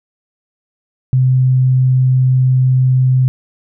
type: tone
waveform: sine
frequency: 129 Hz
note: C3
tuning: 24 cents flat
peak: -8 dBFS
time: 1.13-3.28 s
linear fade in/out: 0 ms
effects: none